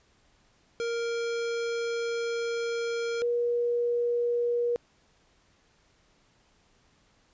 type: tone pair in turn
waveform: square / sine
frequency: 466.5 / 478 Hz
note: A#4 / A#4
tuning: +1 / +43 cents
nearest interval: unison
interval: 42 cents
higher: second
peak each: -29 / -24 dBFS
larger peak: second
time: 0.8-3.22 / 3.22-4.76 s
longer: first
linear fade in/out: 0 ms
effects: pink hiss -65 dBFS RMS until 7.33 s + resampled to 16000 Hz